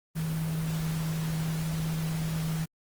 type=tone in noise; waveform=sine; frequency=160 Hz; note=D#3; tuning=49 cents sharp; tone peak=-28 dBFS; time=0.15-2.66 s; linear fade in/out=20 ms; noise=pink; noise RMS=-40 dBFS; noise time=0.15-2.66 s; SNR=+9 dB; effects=Opus 24 kbps